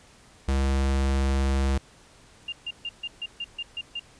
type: tone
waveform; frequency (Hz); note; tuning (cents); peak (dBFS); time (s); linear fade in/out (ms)
square; 67.6; C#2; -43; -22; 0.48-1.78; 5
type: tone bursts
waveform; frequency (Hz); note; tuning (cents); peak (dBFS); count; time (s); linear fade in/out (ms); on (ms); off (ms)
sine; 2800; F7; +4; -29; 9; 2.48-3.996; 5; 44; 140
effects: pink hiss -54 dBFS RMS until 4.19 s + resampled to 22050 Hz